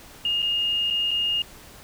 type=tone with dropouts; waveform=sine; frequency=2840 Hz; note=F7; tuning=28 cents sharp; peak=-21 dBFS; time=0.25-1.42 s; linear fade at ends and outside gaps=2 ms; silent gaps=0.421-0.426 / 0.902-0.907 / 1.109-1.113 s; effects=pink hiss -46 dBFS RMS until 1.83 s